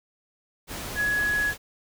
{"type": "tone in noise", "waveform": "sine", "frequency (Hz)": 1680, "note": "G#6", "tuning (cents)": 19, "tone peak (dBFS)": -22, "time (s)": [0.95, 1.54], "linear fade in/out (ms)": 50, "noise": "pink", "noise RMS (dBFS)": -35, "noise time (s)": [0.67, 1.58], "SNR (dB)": 10, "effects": []}